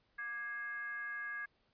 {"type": "tone with frequency modulation", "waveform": "sine", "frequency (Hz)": 1652, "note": "G#6", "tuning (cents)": -10, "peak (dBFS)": -39, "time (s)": [0.18, 1.46], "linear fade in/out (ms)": 10, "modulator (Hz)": 468, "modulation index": 0.61, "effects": ["pink hiss -75 dBFS RMS until 1.73 s", "resampled to 11025 Hz"]}